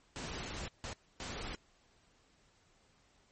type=noise bursts at uneven times; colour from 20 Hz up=pink; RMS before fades=-42 dBFS; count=3; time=0.16-0.68 / 0.84-0.93 / 1.2-1.55 s; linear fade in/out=0 ms; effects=pink hiss -69 dBFS RMS until 3.31 s + MP3 32 kbps